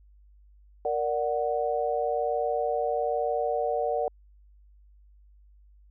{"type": "chord", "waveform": "sine", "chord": "Bb augmented", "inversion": "none", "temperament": "equal", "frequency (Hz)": [466.2, 587.3, 740], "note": ["Bb4", "D5", "F#5"], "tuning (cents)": [0, 0, 0], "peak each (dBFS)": -29, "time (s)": [0.85, 4.08], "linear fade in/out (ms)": 2, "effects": ["added 50 Hz sine -53 dBFS peak until 5.9 s"]}